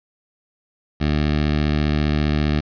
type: tone with notch filter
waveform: 15% pulse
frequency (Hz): 75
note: D2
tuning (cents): +37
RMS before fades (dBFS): -19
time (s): 1-2.61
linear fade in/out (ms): 20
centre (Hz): 930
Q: 1.4
effects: resampled to 11025 Hz + 7-bit